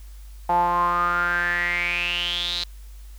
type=tone with band-pass filter sweep; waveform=sawtooth; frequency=174.61 Hz; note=F3; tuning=in tune; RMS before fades=-23 dBFS; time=0.49-2.64 s; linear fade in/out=5 ms; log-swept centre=820 to 4100 Hz; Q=9.2; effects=added 50 Hz sine -38 dBFS peak until 3.18 s + white hiss -55 dBFS RMS until 3.18 s